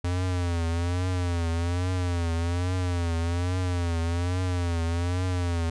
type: tone with vibrato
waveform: square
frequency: 87.31 Hz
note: F2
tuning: in tune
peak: -25 dBFS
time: 0.04-5.7 s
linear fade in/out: 5 ms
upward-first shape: triangle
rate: 1.2 Hz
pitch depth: 100 cents each way
effects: resampled to 22050 Hz